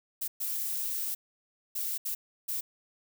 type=noise bursts at uneven times; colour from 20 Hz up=violet; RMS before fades=-33 dBFS; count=5; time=0.21-0.28 / 0.4-1.15 / 1.75-1.98 / 2.05-2.15 / 2.48-2.61 s; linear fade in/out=10 ms; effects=none